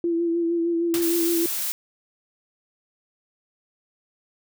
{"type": "tone with vibrato", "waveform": "sine", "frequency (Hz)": 337.9, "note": "E4", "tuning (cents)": 43, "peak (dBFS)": -20, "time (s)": [0.04, 1.46], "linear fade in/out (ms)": 2, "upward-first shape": "sine", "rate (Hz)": 6.5, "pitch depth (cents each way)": 29}
{"type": "noise with exponential decay", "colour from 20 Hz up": "white", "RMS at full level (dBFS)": -26, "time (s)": [0.94, 1.25], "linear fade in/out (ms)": 0, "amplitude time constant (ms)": 67}
{"type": "noise", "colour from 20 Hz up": "blue", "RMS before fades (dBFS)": -27, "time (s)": [1.02, 1.72], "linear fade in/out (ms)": 0}
{"effects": []}